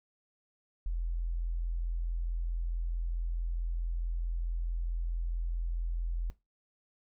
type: tone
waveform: sine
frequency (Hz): 42.3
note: E1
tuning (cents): +45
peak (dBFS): -30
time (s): 0.86-6.3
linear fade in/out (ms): 0
effects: noise-tail reverb RT60 0.2 s tail -17 dB re dry